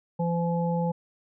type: harmonic tone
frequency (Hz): 170.2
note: F3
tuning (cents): -44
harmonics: 1 / 3 / 5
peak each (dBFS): -25 / -30 / -32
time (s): 0.19-0.92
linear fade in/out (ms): 10
effects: none